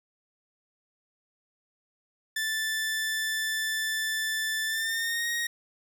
sawtooth tone with pitch glide, 1760 to 1875.5 Hz, A6 to A#6, 0 to +10 cents, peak -24 dBFS, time 2.36-5.47 s, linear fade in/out 5 ms, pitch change +110 cents, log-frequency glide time 4.66-5.28 s, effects none

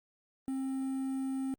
triangle tone with quantisation, 266.1 Hz, C4, 29 cents sharp, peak -30 dBFS, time 0.48-1.54 s, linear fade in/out 0 ms, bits 9, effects Opus 32 kbps

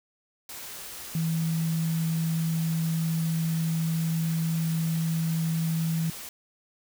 sine tone in noise, 162.9 Hz, E3, 20 cents flat, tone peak -24 dBFS, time 1.15-6.1 s, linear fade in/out 2 ms, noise white, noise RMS -40 dBFS, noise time 0.49-6.29 s, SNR +13 dB, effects none

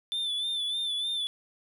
triangle tone with vibrato, 3520 Hz, A7, in tune, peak -27 dBFS, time 0.12-1.27 s, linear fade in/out 0 ms, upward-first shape sine, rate 3.3 Hz, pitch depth 51 cents each way, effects none

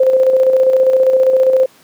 sine tone with tremolo, 522 Hz, C5, 4 cents flat, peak -6 dBFS, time 0-1.66 s, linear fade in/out 5 ms, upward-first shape square, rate 15 Hz, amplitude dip 40%, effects pink hiss -47 dBFS RMS until 1.83 s + high-pass 200 Hz 12 dB/octave

